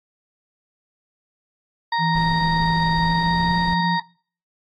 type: harmonic tone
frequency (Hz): 932.3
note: A#5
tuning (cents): 0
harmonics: 1 / 2 / 4 / 5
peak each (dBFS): -20 / -26 / -31 / -33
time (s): 1.92-4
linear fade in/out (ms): 5
type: tone with pitch glide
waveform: sine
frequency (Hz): 164.7 to 173.99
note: E3 to F3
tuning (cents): -1 to -6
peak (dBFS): -21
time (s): 1.98-3.99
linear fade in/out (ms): 50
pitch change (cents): +95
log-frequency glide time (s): 2.94-3.54
type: noise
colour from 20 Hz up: brown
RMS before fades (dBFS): -31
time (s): 2.15-3.74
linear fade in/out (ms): 5
effects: noise-tail reverb RT60 0.5 s tail -24 dB re dry + AAC 32 kbps